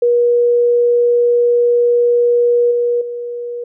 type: tone with level steps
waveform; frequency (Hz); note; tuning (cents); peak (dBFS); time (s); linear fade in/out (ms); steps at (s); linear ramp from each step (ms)
sine; 479.9; B4; -50; -9 / -12 / -21; 0.02-3.64; 5; 2.71 / 3.01; 5
effects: none